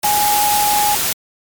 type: tone in noise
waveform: sine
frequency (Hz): 830.6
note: G#5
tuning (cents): 0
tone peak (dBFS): -14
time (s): 0.04-0.95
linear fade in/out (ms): 5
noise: white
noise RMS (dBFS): -18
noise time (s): 0.03-1.13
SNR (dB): +1
effects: MP3 96 kbps